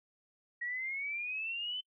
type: exponential sweep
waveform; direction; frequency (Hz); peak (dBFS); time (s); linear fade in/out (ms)
sine; up; 1899 to 3056; -35; 0.61-1.81; 10
effects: noise-tail reverb RT60 0.1 s tail -24 dB re dry